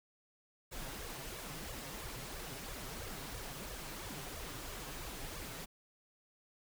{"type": "noise with flanger", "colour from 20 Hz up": "pink", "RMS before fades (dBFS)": -45, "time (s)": [0.71, 5.66], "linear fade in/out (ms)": 20, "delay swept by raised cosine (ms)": [1.7, 7.6], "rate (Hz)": 3, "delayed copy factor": 0.85, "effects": []}